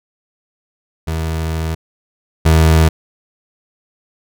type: tone pair in turn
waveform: 30% pulse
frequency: 80.6 / 80.15 Hz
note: E2 / E2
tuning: -38 / -48 cents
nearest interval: unison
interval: 10 cents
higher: first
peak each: -15 / -5 dBFS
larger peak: second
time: 1.07-1.75 / 2.45-2.89 s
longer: first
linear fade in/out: 10 ms
effects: none